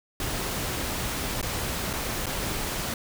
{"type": "noise with dropouts", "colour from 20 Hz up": "pink", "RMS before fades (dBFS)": -30, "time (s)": [0.2, 2.94], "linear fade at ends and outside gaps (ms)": 2, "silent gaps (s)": [[1.415, 1.427], [1.931, 1.935], [2.259, 2.266]], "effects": []}